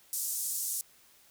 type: band-pass noise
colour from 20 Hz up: pink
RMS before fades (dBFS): -34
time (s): 0.13-0.81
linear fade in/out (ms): 0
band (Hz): 6800 to 15000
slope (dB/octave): 24
effects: white hiss -61 dBFS RMS until 1.3 s